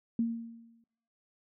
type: tone with exponential decay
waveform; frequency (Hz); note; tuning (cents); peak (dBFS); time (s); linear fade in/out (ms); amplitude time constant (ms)
sine; 230.5; A#3; -19; -24; 0.19-0.84; 2; 140
effects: noise-tail reverb RT60 0.7 s tail -20 dB re dry